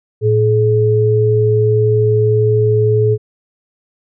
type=tone pair together; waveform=sine; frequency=112.7 / 425.5 Hz; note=A2 / G#4; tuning=+42 / +42 cents; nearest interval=octave + major seventh; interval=2300 cents; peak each=-12 dBFS; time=0.21-3.18 s; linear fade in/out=50 ms; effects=none